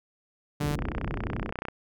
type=tone; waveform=sawtooth; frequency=146.83 Hz; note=D3; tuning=in tune; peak=-23 dBFS; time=0.6-0.76 s; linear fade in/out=10 ms
type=low-pass noise; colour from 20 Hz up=pink; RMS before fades=-33 dBFS; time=0.61-1.51 s; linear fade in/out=2 ms; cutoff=370 Hz; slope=24 dB/octave
type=click train; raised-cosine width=0.5 ms; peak=-18 dBFS; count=29; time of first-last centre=0.79-1.685 s; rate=31.3 Hz
effects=none